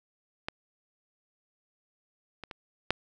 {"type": "clicks", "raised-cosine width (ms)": 0.3, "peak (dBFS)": [-16, -24, -24, -8], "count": 4, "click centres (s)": [0.485, 2.437, 2.512, 2.906], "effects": []}